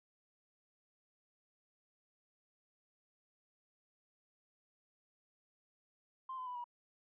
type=tone with pitch steps; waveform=sine; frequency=1046.5 / 1018.5 / 991.2 / 964.6 Hz; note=C6 / C6 / B5 / B5; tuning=0 / -47 / +6 / -41 cents; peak=-40 dBFS; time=6.29-6.642 s; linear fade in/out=5 ms; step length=88 ms; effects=tanh soft clip ceiling -36 dBFS